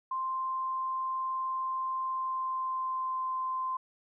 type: tone with pitch glide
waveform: sine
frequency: 1046.5 to 1038.7 Hz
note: C6 to C6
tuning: 0 to -13 cents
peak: -30 dBFS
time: 0.11-3.77 s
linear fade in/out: 5 ms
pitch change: -13 cents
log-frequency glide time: 2.02-3.22 s
effects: none